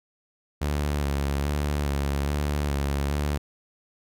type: tone with vibrato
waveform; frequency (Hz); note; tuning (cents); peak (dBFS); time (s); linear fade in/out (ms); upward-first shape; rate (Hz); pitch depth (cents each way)
sawtooth; 71.7; D2; -41; -20; 0.61-3.38; 10; square; 1.2; 35
effects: none